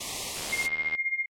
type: band-stop noise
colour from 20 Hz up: white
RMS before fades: -32 dBFS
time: 0-0.67 s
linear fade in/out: 10 ms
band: 1200 to 1900 Hz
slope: 96 dB/octave
type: click train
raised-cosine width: 0.3 ms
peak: -24 dBFS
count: 46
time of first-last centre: 0.37-0.95 s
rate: 77.6 Hz
type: tone with tremolo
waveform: sine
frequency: 2124 Hz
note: C7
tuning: 25 cents sharp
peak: -23 dBFS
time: 0.52-1.26 s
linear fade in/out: 10 ms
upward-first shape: sine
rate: 15 Hz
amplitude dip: 80%
effects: low-pass 9000 Hz 12 dB/octave + AAC 64 kbps